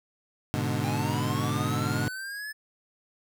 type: chord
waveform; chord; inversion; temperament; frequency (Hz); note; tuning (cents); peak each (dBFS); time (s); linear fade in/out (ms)
25% pulse; G# diminished; none; equal; 103.83 / 123.47 / 146.83; G#2 / B2 / D3; 0 / 0 / 0; -27; 0.54-2.08; 0
type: linear sweep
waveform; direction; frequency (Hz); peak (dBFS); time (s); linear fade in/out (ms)
square; up; 784 to 1743; -35; 0.83-2.53; 20
effects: none